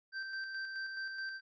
square tone with tremolo, 1561 Hz, G6, 8 cents flat, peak -38 dBFS, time 0.12-1.41 s, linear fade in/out 50 ms, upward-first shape square, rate 4.7 Hz, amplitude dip 35%, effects resampled to 16000 Hz

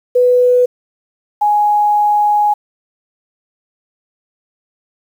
sine tone pair in turn, 495.5 / 833.3 Hz, B4 / G#5, +6 / +6 cents, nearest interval major sixth, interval 900 cents, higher second, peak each -7 / -9 dBFS, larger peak first, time 0.15-0.66 / 1.41-2.54 s, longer second, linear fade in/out 10 ms, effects 7-bit

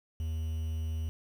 triangle tone with quantisation, 79.9 Hz, D#2, 47 cents sharp, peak -29 dBFS, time 0.2-1.09 s, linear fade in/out 0 ms, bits 9, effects none

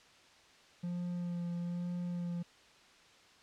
triangle tone with vibrato, 174.61 Hz, F3, in tune, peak -33 dBFS, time 0.83-2.43 s, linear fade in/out 10 ms, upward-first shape sine, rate 1.1 Hz, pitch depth 17 cents each way, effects white hiss -61 dBFS RMS until 3.42 s + low-pass 5000 Hz 12 dB/octave

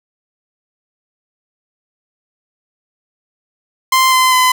sawtooth tone with pitch steps, 1043 / 1029.8 / 1016.8 Hz, C6 / C6 / C6, -6 / -28 / -50 cents, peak -5 dBFS, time 3.92-4.52 s, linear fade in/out 5 ms, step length 200 ms, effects none

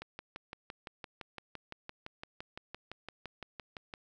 click train, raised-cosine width 0.3 ms, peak -26 dBFS, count 24, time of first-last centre 0.02-3.938 s, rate 5.87 Hz, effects none

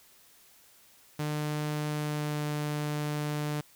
sawtooth tone with pitch glide, 150.3 to 149 Hz, D3 to D3, +40 to +25 cents, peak -26 dBFS, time 1.19-3.61 s, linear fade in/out 5 ms, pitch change -15 cents, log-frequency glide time 1.89-2.45 s, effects white hiss -59 dBFS RMS until 3.75 s

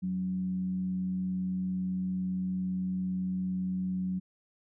sine tone with frequency modulation, 185 Hz, F#3, in tune, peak -29 dBFS, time 0.02-4.2 s, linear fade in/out 20 ms, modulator 97.7 Hz, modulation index 0.21, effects none

